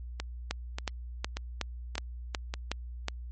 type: two click trains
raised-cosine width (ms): 0.2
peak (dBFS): -13 / -17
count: 8 / 5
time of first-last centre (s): 0.51-3.084 / 0.2-2.539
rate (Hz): 2.72 / 1.71
effects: added 60 Hz sine -38 dBFS peak until 3.31 s + MP3 32 kbps